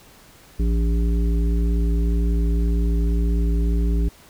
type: harmonic tone with a mistuned harmonic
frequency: 57.5 Hz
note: A#1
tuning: 23 cents flat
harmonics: 1 / 3 / 5 / 7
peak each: -17 / -27 / -31 / -34 dBFS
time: 0.59-4.09 s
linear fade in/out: 10 ms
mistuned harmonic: 1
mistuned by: -57 cents
effects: pink hiss -49 dBFS RMS until 4.29 s